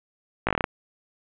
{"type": "slowing click train", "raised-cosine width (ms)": 0.5, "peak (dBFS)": -7, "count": 8, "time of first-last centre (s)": [0.47, 0.642], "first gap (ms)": 17, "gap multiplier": 1.12, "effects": ["resampled to 8000 Hz", "8-bit"]}